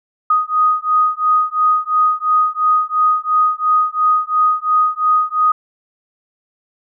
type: beating tone pair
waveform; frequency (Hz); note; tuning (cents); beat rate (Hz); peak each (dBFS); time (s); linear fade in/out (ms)
sine; 1244.5 / 1247.4; D#6 / D#6; 0 / +4; 2.9; -15; 0.3-5.52; 5
effects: none